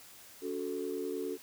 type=chord; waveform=sine; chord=F# minor; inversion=second; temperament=equal with one note detuned; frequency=284.3 / 370 / 440 Hz; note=C#4 / F#4 / A4; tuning=+44 / 0 / 0 cents; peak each=-39 / -37 / -37 dBFS; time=0.41-1.38 s; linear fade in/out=50 ms; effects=tanh soft clip ceiling -26 dBFS + white hiss -54 dBFS RMS until 1.42 s